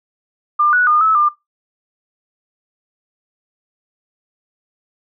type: tone with pitch steps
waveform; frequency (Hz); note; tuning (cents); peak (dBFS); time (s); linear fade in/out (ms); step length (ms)
sine; 1197 / 1471 / 1217 / 1300 / 1197; D6 / F#6 / D#6 / E6 / D6; +33 / -11 / -39 / -24 / +33; -10; 0.59-1.29; 10; 140
effects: noise-tail reverb RT60 0.2 s tail -21 dB re dry